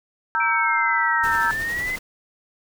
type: chord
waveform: sine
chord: E diminished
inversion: second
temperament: equal with one note detuned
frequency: 929.1 / 1318.5 / 1568 Hz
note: Bb5 / E6 / G6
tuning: -6 / 0 / 0 cents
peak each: -23 dBFS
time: 0.35-1.51 s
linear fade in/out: 0 ms
type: exponential two-way sweep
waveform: sine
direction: down then up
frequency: 2335 to 1731 to 2061 Hz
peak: -23 dBFS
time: 0.4-1.96 s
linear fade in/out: 5 ms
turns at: 1.49 s
type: noise with tremolo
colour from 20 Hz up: pink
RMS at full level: -34 dBFS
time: 1.23-1.99 s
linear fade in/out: 10 ms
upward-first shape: sine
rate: 11 Hz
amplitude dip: 35%
effects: none